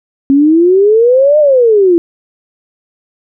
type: exponential two-way sweep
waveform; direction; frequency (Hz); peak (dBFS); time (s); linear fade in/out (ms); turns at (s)
sine; up then down; 269.2 to 615 to 331.9; -4; 0.3-1.98; 0; 1.39
effects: none